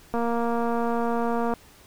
click train, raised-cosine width 1 ms, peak -14 dBFS, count 328, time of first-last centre 0.14-1.537 s, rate 234 Hz, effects pink hiss -52 dBFS RMS until 1.86 s

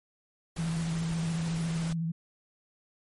pink noise, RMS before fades -41 dBFS, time 0.56-1.93 s, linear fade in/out 5 ms
sine tone with vibrato, 164.81 Hz, E3, in tune, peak -28 dBFS, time 0.58-2.12 s, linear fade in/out 10 ms, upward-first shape sine, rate 14 Hz, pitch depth 35 cents each way
effects MP3 48 kbps

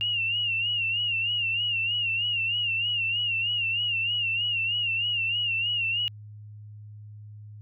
sine tone with vibrato, 2794 Hz, F7, in tune, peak -24 dBFS, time 0.01-6.08 s, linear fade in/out 0 ms, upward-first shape sine, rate 3.2 Hz, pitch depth 79 cents each way, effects added 105 Hz sine -41 dBFS peak until 7.61 s

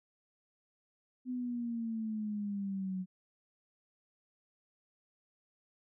sine exponential sweep, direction down, 254 to 183.6 Hz, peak -34 dBFS, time 1.25-3.06 s, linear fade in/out 50 ms, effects none

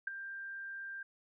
sine tone with ADSR envelope, 1586 Hz, G6, 20 cents sharp, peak -29 dBFS, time 0.07-1.03 s, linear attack 6 ms, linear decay 8 ms, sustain -12 dB, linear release 5 ms, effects none

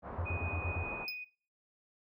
white low-pass noise, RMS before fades -43 dBFS, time 0.02-1.07 s, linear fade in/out 50 ms, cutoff 1100 Hz, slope 24 dB/octave
sine tone bursts, 86.5 Hz, F2, 16 cents flat, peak -33 dBFS, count 6, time 0.18-0.835 s, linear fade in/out 10 ms, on 80 ms, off 35 ms
sine tone with tremolo, 2489 Hz, D#7, in tune, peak -38 dBFS, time 0.25-1.25 s, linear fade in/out 20 ms, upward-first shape triangle, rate 5 Hz, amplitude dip 25%
square tone with exponential decay, 5070 Hz, D#8, 32 cents sharp, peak -34 dBFS, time 1.08-1.2 s, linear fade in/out 1 ms, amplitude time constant 24 ms
effects noise-tail reverb RT60 0.4 s tail -18 dB re dry

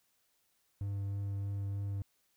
triangle tone with vibrato, 99.6 Hz, G2, 28 cents sharp, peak -32 dBFS, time 0.81-2.02 s, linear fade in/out 0 ms, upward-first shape triangle, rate 3.2 Hz, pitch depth 11 cents each way, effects white hiss -75 dBFS RMS until 2.36 s

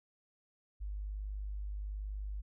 sine tone, 50.6 Hz, G#1, 44 cents flat, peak -37 dBFS, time 0.8-2.42 s, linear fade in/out 20 ms, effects none

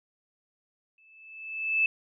sine tone with exponential growth, 2625 Hz, E7, 8 cents flat, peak -19 dBFS, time 0.98-1.86 s, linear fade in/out 2 ms, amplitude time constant 190 ms, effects none

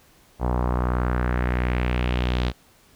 sawtooth tone with low-pass filter sweep, 61.4 Hz, B1, 9 cents flat, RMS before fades -23 dBFS, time 0.39-2.53 s, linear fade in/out 50 ms, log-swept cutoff 880 to 3900 Hz, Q 2.3, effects pink hiss -56 dBFS RMS until 2.95 s

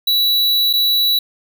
square tone with dropouts, 3931 Hz, B7, 9 cents flat, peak -13 dBFS, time 0.07-1.19 s, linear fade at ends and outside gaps 5 ms, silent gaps 0.73-0.735 s, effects none

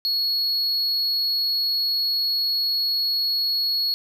triangle tone, 4344 Hz, C#8, 36 cents flat, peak -19 dBFS, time 0.05-3.94 s, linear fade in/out 0 ms, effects none

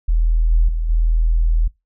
sine tone with level steps, 40.64 Hz, E1, 24 cents flat, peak -12 / -10 / -17 / -12 dBFS, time 0.08-1.68 s, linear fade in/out 10 ms, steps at 0.51 / 0.68 / 0.89 s, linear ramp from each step 10 ms, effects noise-tail reverb RT60 0.2 s tail -22 dB re dry

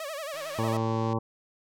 sawtooth tone with vibrato, 600 Hz, D5, 37 cents sharp, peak -30 dBFS, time 0-0.77 s, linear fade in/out 2 ms, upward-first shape sine, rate 11 Hz, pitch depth 150 cents each way
click train, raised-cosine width 0.2 ms, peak -29 dBFS, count 125, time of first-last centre 0.34-1.13 s, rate 157 Hz
harmonic tone, 112.6 Hz, A2, 40 cents sharp, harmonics 1 / 2 / 3 / 4 / 5 / 7 / 8 / 9 / 10, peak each -29 / -32 / -34 / -35 / -36 / -37 / -38 / -39 / -39 dBFS, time 0.58-1.19 s, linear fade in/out 10 ms
effects none

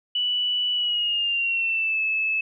sine tone with pitch glide, 2960 to 2607 Hz, F#7 to E7, 0 to -20 cents, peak -21 dBFS, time 0.15-2.41 s, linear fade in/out 5 ms, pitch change -220 cents, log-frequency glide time 0.73-2.01 s, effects none

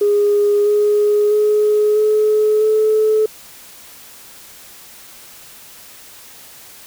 sine tone with pitch steps, 411.3 / 416.6 / 421.9 / 427.3 / 432.7 Hz, G#4 / G#4 / G#4 / G#4 / A4, -17 / +5 / +27 / +49 / -29 cents, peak -10 dBFS, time 0.01-3.26 s, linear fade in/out 5 ms, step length 650 ms, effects tanh soft clip ceiling -6 dBFS + white hiss -40 dBFS RMS until 6.86 s

